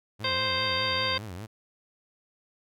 sawtooth tone with vibrato, 98 Hz, G2, in tune, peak -33 dBFS, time 0.19-1.47 s, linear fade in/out 20 ms, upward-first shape triangle, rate 5 Hz, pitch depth 270 cents each way
harmonic tone, 523.3 Hz, C5, in tune, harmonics 1 / 2 / 3 / 4 / 5 / 6 / 7 / 9, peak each -34 / -32 / -35 / -33 / -37 / -35 / -32 / -33 dBFS, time 0.24-1.18 s, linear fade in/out 5 ms
effects none

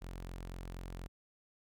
sawtooth tone, 44.23 Hz, F1, 23 cents sharp, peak -39 dBFS, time 0.01-1.08 s, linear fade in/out 20 ms, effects none

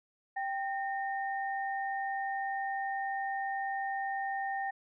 sine tone pair together, 784 / 1834.2 Hz, G5 / A#6, 0 / -29 cents, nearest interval octave + minor third, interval 1471 cents, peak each -33 / -38 dBFS, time 0.36-4.71 s, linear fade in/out 10 ms, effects none

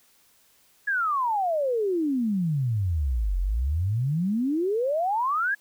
sine exponential two-way sweep, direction down then up, 1705 to 42.92 to 1705 Hz, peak -22 dBFS, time 0.87-5.55 s, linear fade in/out 10 ms, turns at 3.39 s, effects white hiss -61 dBFS RMS until 5.6 s

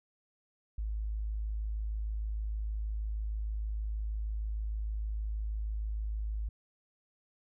sine tone, 53.2 Hz, G#1, 42 cents sharp, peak -32 dBFS, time 0.78-6.49 s, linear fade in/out 5 ms, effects none

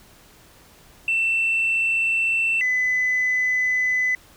sine tone pair in turn, 2681 / 2008 Hz, E7 / B6, +29 / +28 cents, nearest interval perfect fourth, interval 501 cents, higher first, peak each -17 dBFS, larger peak neither, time 1.08-2.61 / 2.61-4.15 s, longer second, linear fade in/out 2 ms, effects tanh soft clip ceiling -15 dBFS + pink hiss -51 dBFS RMS until 4.36 s

